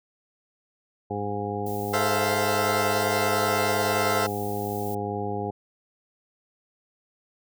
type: harmonic tone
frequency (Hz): 102.5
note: G#2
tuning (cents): -22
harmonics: 1 / 2 / 3 / 4 / 5 / 7 / 8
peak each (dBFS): -34 / -35 / -37 / -32 / -37 / -35 / -34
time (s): 1.1-5.51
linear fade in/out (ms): 10
type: noise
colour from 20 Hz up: violet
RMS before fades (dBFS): -41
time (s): 1.66-4.95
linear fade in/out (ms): 5
type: chord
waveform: 20% pulse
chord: F major seventh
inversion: first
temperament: equal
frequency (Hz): 440 / 523.3 / 659.3 / 698.5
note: A4 / C5 / E5 / F5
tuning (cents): 0 / 0 / 0 / 0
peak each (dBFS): -24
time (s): 1.93-4.27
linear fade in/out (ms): 10
effects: none